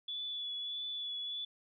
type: tone with vibrato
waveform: sine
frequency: 3437 Hz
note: A7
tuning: 41 cents flat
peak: -37 dBFS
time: 0.08-1.45 s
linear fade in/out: 5 ms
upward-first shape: triangle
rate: 1.6 Hz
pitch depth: 23 cents each way
effects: none